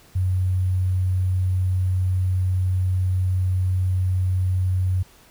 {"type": "tone with sample-and-hold", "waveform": "sine", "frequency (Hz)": 92.5, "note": "F#2", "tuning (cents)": 0, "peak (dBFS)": -18, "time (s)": [0.15, 5.03], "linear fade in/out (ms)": 10, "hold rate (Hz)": 11025, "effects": ["pink hiss -52 dBFS RMS until 5.3 s"]}